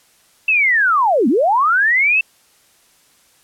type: linear two-way sweep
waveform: sine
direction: down then up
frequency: 2686 to 210 to 2686 Hz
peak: -11 dBFS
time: 0.48-2.21 s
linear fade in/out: 5 ms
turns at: 1.28 s
effects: white hiss -54 dBFS RMS until 3.43 s + low-pass 12000 Hz 12 dB/octave